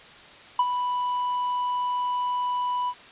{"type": "tone with ADSR envelope", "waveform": "triangle", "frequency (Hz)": 987.8, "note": "B5", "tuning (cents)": 0, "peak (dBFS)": -14, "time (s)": [0.59, 2.94], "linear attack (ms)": 4, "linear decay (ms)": 46, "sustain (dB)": -8, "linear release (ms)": 56, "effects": ["white hiss -47 dBFS RMS until 3.11 s", "resampled to 8000 Hz"]}